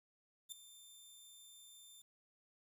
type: tone with ADSR envelope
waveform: 15% pulse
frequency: 3574 Hz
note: A7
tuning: 26 cents sharp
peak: -35 dBFS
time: 0.49-2.02 s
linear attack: 31 ms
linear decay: 3 ms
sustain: -15 dB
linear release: 7 ms
effects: 12-bit